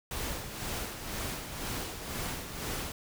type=noise with tremolo; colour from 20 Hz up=pink; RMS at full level=-35 dBFS; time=0.11-2.92 s; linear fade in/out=2 ms; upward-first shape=sine; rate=2 Hz; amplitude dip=55%; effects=none